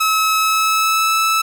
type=tone with pitch glide; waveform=sawtooth; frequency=1291 to 1310.5 Hz; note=E6 to E6; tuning=-37 to -11 cents; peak=-10 dBFS; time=0-1.42 s; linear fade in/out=10 ms; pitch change=+26 cents; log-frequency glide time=0.36-1.13 s; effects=none